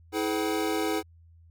square tone cluster, 323.7 / 424.4 / 504 / 769 Hz, E4 / G#4 / B4 / G5, -31 / +38 / +35 / -33 cents, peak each -30 / -31 / -37 / -35 dBFS, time 0.12-1.03 s, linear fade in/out 50 ms, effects added 83 Hz sine -52 dBFS peak until 1.5 s

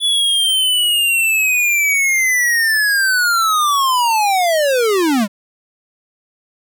square linear sweep, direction down, 3440 to 189.5 Hz, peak -13 dBFS, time 0-5.28 s, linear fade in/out 50 ms, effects none

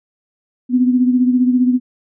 sine beating tone pair, 249 / 264 Hz, B3 / C4, +14 / +16 cents, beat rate 15 Hz, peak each -11 / -19 dBFS, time 0.69-1.8 s, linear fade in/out 50 ms, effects none

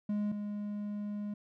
triangle tone pair in turn, 207.7 / 206.9 Hz, G#3 / G#3, 0 / -6 cents, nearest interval unison, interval 6 cents, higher first, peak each -28 / -33 dBFS, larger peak first, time 0.09-0.32 / 0.32-1.34 s, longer second, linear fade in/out 5 ms, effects none

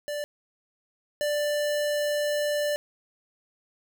square tone pair in turn, 587.3 / 589.6 Hz, D5 / D5, 0 / +7 cents, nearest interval unison, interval 7 cents, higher second, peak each -30 / -25 dBFS, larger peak second, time 0.08-0.24 / 1.21-2.76 s, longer second, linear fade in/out 0 ms, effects none

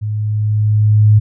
sine tone with level ramp, 106.3 Hz, G#2, 41 cents sharp, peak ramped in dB -17 to -4 dBFS, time 0.01-1.2 s, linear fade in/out 20 ms, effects none

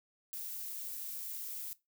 violet noise, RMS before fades -42 dBFS, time 0.33-1.73 s, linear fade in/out 0 ms, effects noise-tail reverb RT60 0.2 s tail -18 dB re dry

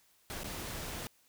pink noise with dropouts, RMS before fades -41 dBFS, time 0.3-1.07 s, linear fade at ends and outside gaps 0 ms, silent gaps 0.434-0.443 s, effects white hiss -68 dBFS RMS until 1.28 s

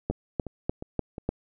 two click trains, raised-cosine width 2 ms, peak -22 / -12 dBFS, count 4 / 5, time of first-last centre 0.11-1.181 / 0.1-1.29 s, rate 2.8 / 3.36 Hz, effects none

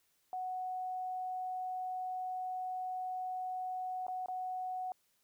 sine tone with dropouts, 740 Hz, F#5, in tune, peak -36 dBFS, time 0.33-4.92 s, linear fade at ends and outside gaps 1 ms, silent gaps 4.067-4.082 / 4.26-4.284 s, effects white hiss -75 dBFS RMS until 5.23 s

